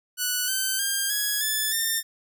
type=tone with pitch steps; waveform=5% pulse; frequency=1480 / 1540.2 / 1602.8 / 1668 / 1735.8 / 1806.4 Hz; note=F#6 / G6 / G6 / G#6 / A6 / A6; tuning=0 / -31 / +38 / +7 / -24 / +45 cents; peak=-13 dBFS; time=0.17-2.03 s; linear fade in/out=50 ms; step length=310 ms; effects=none

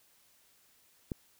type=click; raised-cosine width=3 ms; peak=-21 dBFS; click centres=1.118 s; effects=white hiss -66 dBFS RMS until 1.39 s

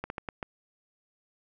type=slowing click train; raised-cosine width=0.5 ms; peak=-19 dBFS; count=5; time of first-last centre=0.04-0.428 s; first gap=61 ms; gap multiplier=1.32; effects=none

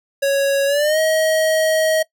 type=tone with pitch glide; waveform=square; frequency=554.4 to 633.2 Hz; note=C#5 to D#5; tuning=0 to +30 cents; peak=-15 dBFS; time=0.22-2.03 s; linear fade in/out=10 ms; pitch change=+230 cents; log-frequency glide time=0.66-0.99 s; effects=noise-tail reverb RT60 0.1 s tail -21 dB re dry

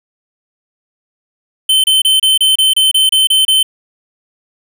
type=tone bursts; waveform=square; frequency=3077 Hz; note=G7; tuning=33 cents flat; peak=-8 dBFS; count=11; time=1.69-3.63 s; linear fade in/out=5 ms; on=150 ms; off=29 ms; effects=none

